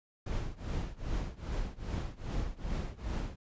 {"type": "noise with tremolo", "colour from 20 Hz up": "brown", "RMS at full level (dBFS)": -32, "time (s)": [0.26, 3.36], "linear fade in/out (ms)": 5, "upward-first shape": "triangle", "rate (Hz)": 2.5, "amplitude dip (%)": 95, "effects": ["resampled to 16000 Hz"]}